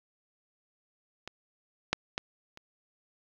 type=clicks; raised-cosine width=0.2 ms; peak=-21 / -7 / -13 / -28 dBFS; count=4; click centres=1.276 / 1.93 / 2.179 / 2.574 s; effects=low-pass 5000 Hz 12 dB/octave + 8-bit